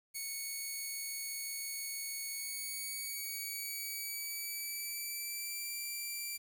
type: tone with pitch glide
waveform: 5% pulse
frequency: 2217 to 2349 Hz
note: C#7 to D7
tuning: 0 to 0 cents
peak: -29 dBFS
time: 0.14-6.38 s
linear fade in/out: 20 ms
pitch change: +100 cents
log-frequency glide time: 2.3-5.79 s
effects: 10-bit